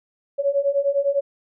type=beating tone pair; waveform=sine; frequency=554.4 / 564.3 Hz; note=C#5 / C#5; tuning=0 / +31 cents; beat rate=9.9 Hz; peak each=-22 / -20 dBFS; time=0.38-1.21 s; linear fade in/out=20 ms; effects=none